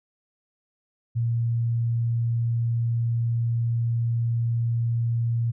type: tone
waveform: sine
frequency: 116.8 Hz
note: A#2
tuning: 4 cents sharp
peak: -21 dBFS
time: 1.15-5.52 s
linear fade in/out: 20 ms
effects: none